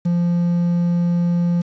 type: tone with quantisation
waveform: triangle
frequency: 173.3 Hz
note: F3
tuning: 13 cents flat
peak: -13 dBFS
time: 0.05-1.62 s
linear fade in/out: 10 ms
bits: 7
effects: resampled to 16000 Hz